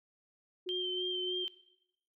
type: tone with tremolo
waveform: sine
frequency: 365.2 Hz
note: F#4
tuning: 23 cents flat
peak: -36 dBFS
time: 0.66-1.45 s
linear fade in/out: 10 ms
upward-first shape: sine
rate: 3.5 Hz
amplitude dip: 25%
type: tone with vibrato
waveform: sine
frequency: 3136 Hz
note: G7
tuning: in tune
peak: -34 dBFS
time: 0.69-1.48 s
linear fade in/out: 0 ms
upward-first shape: sine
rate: 3.3 Hz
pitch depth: 31 cents each way
effects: noise-tail reverb RT60 0.8 s tail -18 dB re dry